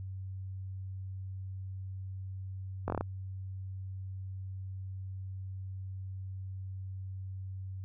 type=slowing click train; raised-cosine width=1 ms; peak=-18 dBFS; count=6; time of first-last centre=2.88-3.01 s; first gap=20 ms; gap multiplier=1.13; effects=added 95 Hz sine -38 dBFS peak until 7.84 s